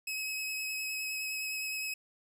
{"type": "tone with vibrato", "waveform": "sawtooth", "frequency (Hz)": 2559, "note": "D#7", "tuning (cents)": 48, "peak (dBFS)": -31, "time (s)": [0.07, 1.94], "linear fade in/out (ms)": 5, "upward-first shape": "sine", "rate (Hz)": 9.7, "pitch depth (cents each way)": 14, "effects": []}